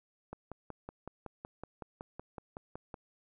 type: click train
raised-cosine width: 1 ms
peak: -28 dBFS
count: 15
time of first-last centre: 0.33-2.942 s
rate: 5.36 Hz
effects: none